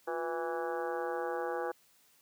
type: harmonic tone with a mistuned harmonic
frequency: 164.81 Hz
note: E3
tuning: in tune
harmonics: 2 / 3 / 4 / 5 / 6 / 7 / 8 / 9 / 10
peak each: -40 / -36 / -45 / -39 / -51 / -44 / -51 / -45 / -49 dBFS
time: 0.07-1.72 s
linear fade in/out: 10 ms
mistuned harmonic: 2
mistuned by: +120 cents
effects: white hiss -66 dBFS RMS until 2.21 s + high-pass 80 Hz 12 dB/octave